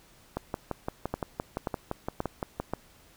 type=two click trains; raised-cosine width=1 ms; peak=-15 / -16 dBFS; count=4 / 14; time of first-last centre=1.14-2.736 / 0.37-2.6 s; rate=1.88 / 5.83 Hz; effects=pink hiss -58 dBFS RMS until 3.16 s